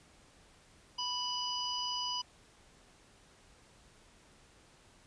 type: harmonic tone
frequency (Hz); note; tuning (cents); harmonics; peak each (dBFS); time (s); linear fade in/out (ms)
987.8; B5; 0; 1 / 3 / 5 / 6; -39 / -38 / -38 / -47; 0.98-2.22; 10
effects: pink hiss -62 dBFS RMS until 5.06 s + resampled to 22050 Hz